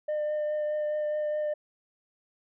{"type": "tone with vibrato", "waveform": "sine", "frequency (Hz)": 603, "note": "D5", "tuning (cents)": 46, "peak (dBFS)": -24, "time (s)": [0.08, 1.54], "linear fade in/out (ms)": 10, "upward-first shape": "triangle", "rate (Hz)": 4.8, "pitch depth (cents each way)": 14, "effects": ["tanh soft clip ceiling -26 dBFS"]}